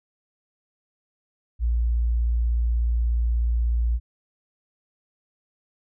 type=tone; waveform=sine; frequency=58.27 Hz; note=A#1; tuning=in tune; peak=-19 dBFS; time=1.59-4 s; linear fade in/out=50 ms; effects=none